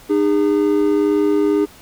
triangle tone pair together, 304.7 / 406.7 Hz, D#4 / G#4, -36 / -36 cents, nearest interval perfect fourth, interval 500 cents, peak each -14 dBFS, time 0.09-1.66 s, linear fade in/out 20 ms, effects pink hiss -44 dBFS RMS until 1.81 s

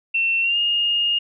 sine tone with pitch glide, 2700 to 2841 Hz, E7 to F7, +41 to +29 cents, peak -17 dBFS, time 0.14-1.19 s, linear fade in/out 10 ms, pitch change +88 cents, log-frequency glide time 0.41-0.58 s, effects none

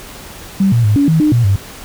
sine tone with pitch steps, 194.3 / 117.8 / 105.2 / 283.5 / 160.1 / 302.9 / 118.9 / 98.5 Hz, G3 / A#2 / G#2 / C#4 / D#3 / D#4 / A#2 / G2, -15 / +19 / +23 / +39 / +50 / -46 / +35 / +9 cents, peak -8 dBFS, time 0.6-1.56 s, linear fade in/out 5 ms, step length 120 ms, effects pink hiss -33 dBFS RMS until 1.84 s

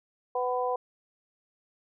harmonic tone, 249.8 Hz, B3, 20 cents sharp, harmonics 2 / 3 / 4, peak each -29 / -31 / -32 dBFS, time 0.35-0.76 s, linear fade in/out 5 ms, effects none

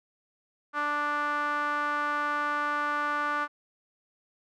sawtooth tone with band-pass filter, 293.7 Hz, D4, in tune, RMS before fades -29 dBFS, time 0.73-3.48 s, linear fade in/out 50 ms, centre 1300 Hz, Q 5.5, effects none

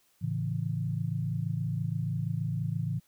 sine chord, A major, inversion none, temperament equal, 110 / 138.59 / 164.81 Hz, A2 / C#3 / E3, 0 / 0 / 0 cents, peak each -33 dBFS, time 0.21-3 s, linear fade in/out 20 ms, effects white hiss -68 dBFS RMS until 3.07 s

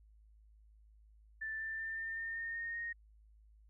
sine tone with pitch steps, 1765 / 1778.3 / 1791.7 / 1805.2 / 1818.8 / 1832.5 / 1846.3 / 1860.3 Hz, A6 / A6 / A6 / A6 / A#6 / A#6 / A#6 / A#6, +5 / +18 / +31 / +44 / -43 / -30 / -17 / -4 cents, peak -38 dBFS, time 1.41-2.93 s, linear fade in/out 10 ms, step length 190 ms, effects added 53 Hz sine -60 dBFS peak until 3.69 s

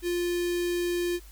square tone with notch filter, 350 Hz, F4, 4 cents sharp, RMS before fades -28 dBFS, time 0.02-1.2 s, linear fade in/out 50 ms, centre 1000 Hz, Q 1.6, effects added 50 Hz sine -46 dBFS peak until 1.31 s + white hiss -55 dBFS RMS until 1.31 s

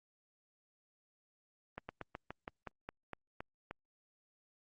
slowing click train, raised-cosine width 0.5 ms, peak -27 dBFS, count 11, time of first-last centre 1.78-3.71 s, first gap 110 ms, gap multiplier 1.12, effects Opus 32 kbps

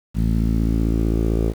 sawtooth tone with low-pass filter sweep, 55.6 Hz, A1, 19 cents sharp, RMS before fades -19 dBFS, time 0.14-1.54 s, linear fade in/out 50 ms, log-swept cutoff 200 to 430 Hz, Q 2.6, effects 7-bit

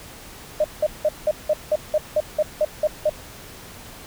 sine tone bursts, 610 Hz, D#5, 34 cents flat, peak -15 dBFS, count 12, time 0.6-3.096 s, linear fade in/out 5 ms, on 43 ms, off 180 ms, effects pink hiss -41 dBFS RMS until 4.06 s

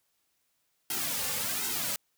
white noise with flanger, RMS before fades -32 dBFS, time 0.9-1.96 s, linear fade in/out 2 ms, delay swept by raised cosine 1.7 to 3.1 ms, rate 1.3 Hz, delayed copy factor -1, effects white hiss -75 dBFS RMS until 2.17 s

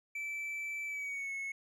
triangle tone with pitch glide, 2321 to 2191 Hz, D7 to C#7, -21 to -21 cents, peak -35 dBFS, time 0.15-1.52 s, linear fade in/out 5 ms, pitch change -100 cents, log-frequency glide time 0.86-1.32 s, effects none

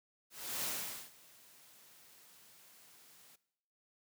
white noise with ADSR envelope, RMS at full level -37 dBFS, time 0.3-3.36 s, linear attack 330 ms, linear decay 470 ms, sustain -24 dB, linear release 8 ms, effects noise-tail reverb RT60 0.8 s tail -19 dB re dry + high-pass 100 Hz 12 dB/octave

